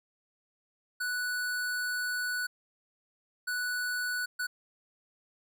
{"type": "tone bursts at uneven times", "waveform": "square", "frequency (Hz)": 1480, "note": "F#6", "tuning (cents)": 0, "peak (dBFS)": -31, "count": 3, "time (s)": [[1, 2.47], [3.47, 4.26], [4.39, 4.47]], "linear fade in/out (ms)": 10, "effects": []}